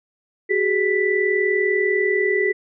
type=tone cluster; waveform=sine; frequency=376.6 / 416.7 / 1976 Hz; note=F#4 / G#4 / B6; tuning=+31 / +6 / 0 cents; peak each=-21 dBFS; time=0.49-2.53 s; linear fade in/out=20 ms; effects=none